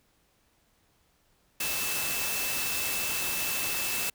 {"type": "tone in noise", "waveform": "sine", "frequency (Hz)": 2637, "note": "E7", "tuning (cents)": 0, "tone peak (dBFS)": -35, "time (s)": [1.6, 4.1], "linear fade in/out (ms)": 5, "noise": "white", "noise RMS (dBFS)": -31, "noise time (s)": [1.6, 4.1], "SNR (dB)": -7, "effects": ["pink hiss -68 dBFS RMS until 4.14 s"]}